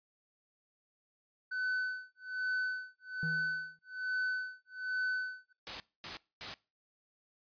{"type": "tone with tremolo", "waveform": "triangle", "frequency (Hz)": 1508, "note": "F#6", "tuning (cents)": 32, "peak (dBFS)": -29, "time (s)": [1.51, 5.53], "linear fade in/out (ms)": 10, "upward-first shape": "sine", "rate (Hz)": 1.2, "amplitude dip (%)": 100}
{"type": "tone with exponential decay", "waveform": "triangle", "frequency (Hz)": 160.9, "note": "E3", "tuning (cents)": -42, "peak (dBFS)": -32, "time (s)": [3.23, 3.79], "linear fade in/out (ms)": 0, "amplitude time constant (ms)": 120}
{"type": "noise bursts", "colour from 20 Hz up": "white", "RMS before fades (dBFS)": -40, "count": 3, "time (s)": [5.67, 6.54], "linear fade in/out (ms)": 0, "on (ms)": 130, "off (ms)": 240}
{"effects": ["noise-tail reverb RT60 0.3 s tail -22 dB re dry", "resampled to 11025 Hz"]}